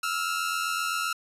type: tone pair together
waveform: sawtooth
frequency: 1309.2 / 1396.9 Hz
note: E6 / F6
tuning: -12 / 0 cents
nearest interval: minor second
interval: 112 cents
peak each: -26 / -26 dBFS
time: 0.03-1.13 s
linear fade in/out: 5 ms
effects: resampled to 32000 Hz